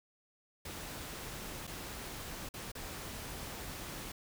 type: noise with dropouts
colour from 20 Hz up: pink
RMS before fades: -44 dBFS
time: 0.65-4.12 s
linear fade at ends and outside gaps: 5 ms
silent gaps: 1.67-1.674 / 2.49-2.539 / 2.718-2.751 s
effects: none